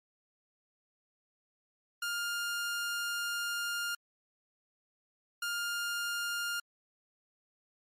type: tone bursts at uneven times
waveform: sawtooth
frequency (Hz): 1407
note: F6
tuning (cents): +12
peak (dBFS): -29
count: 2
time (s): 2.02-3.95 / 5.42-6.6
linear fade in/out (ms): 5
effects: MP3 64 kbps